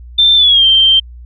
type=tone with pitch glide; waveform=sine; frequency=3567 to 3141 Hz; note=A7 to G7; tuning=+23 to +3 cents; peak=-5 dBFS; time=0.18-1 s; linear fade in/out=10 ms; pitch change=-220 cents; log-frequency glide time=0.36-0.65 s; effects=added 60 Hz sine -30 dBFS peak until 1.25 s